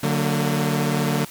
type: chord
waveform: sawtooth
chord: D augmented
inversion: none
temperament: equal with one note detuned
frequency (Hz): 146.83 / 185 / 227.6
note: D3 / F#3 / A#3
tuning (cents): 0 / 0 / -41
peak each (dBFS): -18 / -22 / -20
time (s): 0.03-1.25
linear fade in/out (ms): 5
effects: white hiss -41 dBFS RMS until 1.3 s + MP3 96 kbps